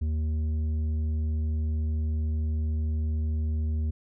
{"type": "tone with tanh clipping", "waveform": "sine", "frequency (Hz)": 77.78, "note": "D#2", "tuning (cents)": 0, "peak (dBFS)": -26, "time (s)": [0.01, 3.91], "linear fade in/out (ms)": 10, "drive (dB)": 7, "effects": []}